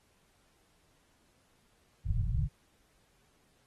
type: low-pass noise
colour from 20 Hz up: pink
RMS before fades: -30 dBFS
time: 2.04-2.49 s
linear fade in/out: 50 ms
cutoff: 160 Hz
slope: 96 dB/octave
effects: pink hiss -70 dBFS RMS until 3.66 s + AAC 32 kbps